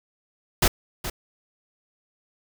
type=noise with echo; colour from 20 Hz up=pink; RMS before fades=-18 dBFS; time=0.62-0.68 s; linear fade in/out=5 ms; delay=420 ms; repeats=1; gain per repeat=-12 dB; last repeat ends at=1.1 s; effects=none